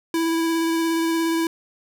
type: tone with vibrato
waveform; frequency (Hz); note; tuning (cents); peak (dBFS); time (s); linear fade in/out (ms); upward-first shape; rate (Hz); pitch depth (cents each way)
square; 329.3; E4; -2; -20; 0.14-1.47; 2; square; 17; 10
effects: none